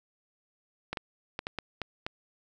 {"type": "clicks", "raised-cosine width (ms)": 0.3, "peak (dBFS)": -17, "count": 7, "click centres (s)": [0.93, 0.972, 1.391, 1.469, 1.587, 1.817, 2.065], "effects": []}